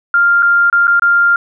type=tone with dropouts; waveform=sine; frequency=1396.9 Hz; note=F6; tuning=in tune; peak=-7 dBFS; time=0.14-1.36 s; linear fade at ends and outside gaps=2 ms; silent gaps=0.424-0.428 / 0.7-0.727 / 0.871-0.878 / 0.996-1.021 s; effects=none